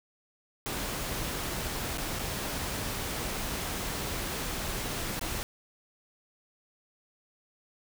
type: noise with dropouts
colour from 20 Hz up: pink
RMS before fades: -34 dBFS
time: 0.66-5.43 s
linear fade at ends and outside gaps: 0 ms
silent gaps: 1.974-1.982 / 2.188-2.193 / 5.194-5.212 s
effects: none